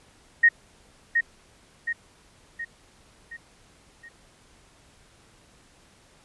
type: tone with echo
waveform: sine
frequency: 1864.7 Hz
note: A#6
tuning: in tune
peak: -12 dBFS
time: 0.43-0.49 s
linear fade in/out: 10 ms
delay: 720 ms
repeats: 5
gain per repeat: -6 dB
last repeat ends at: 4.09 s
effects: pink hiss -57 dBFS RMS until 6.24 s + resampled to 24000 Hz